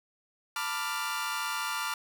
sawtooth chord, B half-diminished seventh, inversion third, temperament equal with one note detuned, 893.3 / 987.8 / 1174.7 / 1396.9 Hz, A5 / B5 / D6 / F6, +26 / 0 / 0 / 0 cents, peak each -35 / -35 / -32 / -31 dBFS, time 0.56-1.94 s, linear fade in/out 2 ms, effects none

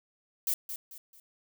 violet noise with echo, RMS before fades -29 dBFS, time 0.47-0.54 s, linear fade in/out 2 ms, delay 220 ms, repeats 3, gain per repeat -9 dB, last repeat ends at 1.2 s, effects none

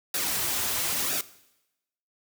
white noise with flanger, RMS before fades -28 dBFS, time 0.14-1.21 s, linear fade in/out 2 ms, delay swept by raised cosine 0.94 to 6.34 ms, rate 1 Hz, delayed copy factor -0.6, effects noise-tail reverb RT60 0.9 s tail -18 dB re dry

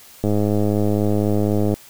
click train, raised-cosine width 2 ms, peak -7 dBFS, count 157, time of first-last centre 0.24-1.74 s, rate 104 Hz, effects white hiss -45 dBFS RMS until 1.89 s

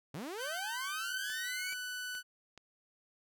sawtooth linear sweep, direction up, 123.47 to 2321 Hz, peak -36 dBFS, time 0.14-1.74 s, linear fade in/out 5 ms
sawtooth tone with pitch glide, 1535 to 1492.2 Hz, G6 to F#6, -37 to +14 cents, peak -35 dBFS, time 0.37-2.23 s, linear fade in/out 50 ms, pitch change -49 cents, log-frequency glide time 0.98-1.6 s
click train, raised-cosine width 0.2 ms, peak -34 dBFS, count 4, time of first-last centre 1.3-2.577 s, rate 2.35 Hz
effects none

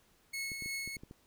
sawtooth tone with tremolo, 2189 Hz, C#7, 22 cents flat, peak -32 dBFS, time 0.33-0.97 s, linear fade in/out 10 ms, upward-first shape triangle, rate 3 Hz, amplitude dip 45%
clicks, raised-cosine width 3 ms, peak -35 dBFS, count 7, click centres 0.518 / 0.623 / 0.66 / 0.876 / 0.968 / 1.035 / 1.111 s
effects pink hiss -68 dBFS RMS until 1.26 s

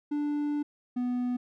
triangle tone pair in turn, 293.7 / 247 Hz, D4 / B3, 0 / 0 cents, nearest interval minor third, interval 300 cents, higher first, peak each -25 dBFS, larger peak neither, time 0.11-0.63 / 0.96-1.37 s, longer first, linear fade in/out 10 ms, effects none

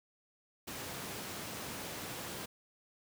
pink high-pass noise, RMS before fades -43 dBFS, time 0.67-2.46 s, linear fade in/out 10 ms, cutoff 120 Hz, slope 12 dB/octave, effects none

